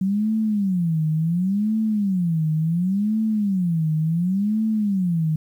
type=tone with vibrato; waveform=sine; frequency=185 Hz; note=F#3; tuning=in tune; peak=-18 dBFS; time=0.01-5.36 s; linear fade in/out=5 ms; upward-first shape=sine; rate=0.7 Hz; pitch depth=300 cents each way; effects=9-bit